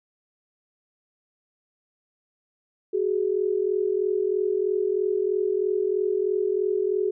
sine tone pair together, 375.7 / 418.8 Hz, F#4 / G#4, +26 / +15 cents, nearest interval major second, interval 189 cents, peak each -24 dBFS, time 2.93-7.11 s, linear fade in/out 10 ms, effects none

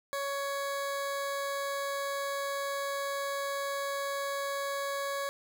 20% pulse tone, 558 Hz, C#5, 11 cents sharp, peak -27 dBFS, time 0.13-5.29 s, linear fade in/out 0 ms, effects none

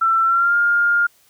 sine tone with pitch glide, 1340 to 1409.9 Hz, E6 to F6, +28 to +16 cents, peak -13 dBFS, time 0.01-1.07 s, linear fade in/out 10 ms, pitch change +88 cents, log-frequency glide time 0.23-0.56 s, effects white hiss -56 dBFS RMS until 1.29 s

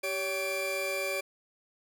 40% pulse tone cluster, 388.8 / 565 / 2368 Hz, G4 / C#5 / D7, -14 / +33 / +14 cents, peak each -37 / -33 / -33 dBFS, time 0.03-1.21 s, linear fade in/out 10 ms, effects none

